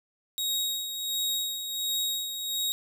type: tone with tremolo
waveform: sawtooth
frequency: 3779 Hz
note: A#7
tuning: 23 cents sharp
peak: -23 dBFS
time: 0.38-2.72 s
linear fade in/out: 0 ms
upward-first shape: sine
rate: 1.4 Hz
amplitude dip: 55%
effects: none